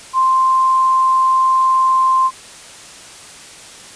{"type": "tone", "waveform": "sine", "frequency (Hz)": 1046.5, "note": "C6", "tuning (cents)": 0, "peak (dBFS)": -10, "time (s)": [0.13, 2.31], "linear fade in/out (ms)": 50, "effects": ["white hiss -37 dBFS RMS until 3.95 s", "resampled to 22050 Hz"]}